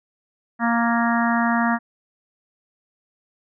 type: harmonic tone with a mistuned harmonic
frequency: 233.1 Hz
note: A#3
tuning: in tune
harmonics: 1 / 3 / 4 / 5 / 6 / 7 / 8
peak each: -20 / -25 / -26 / -27 / -28 / -28 / -29 dBFS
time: 0.59-1.79 s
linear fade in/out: 50 ms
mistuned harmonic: 7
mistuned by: +27 cents
effects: none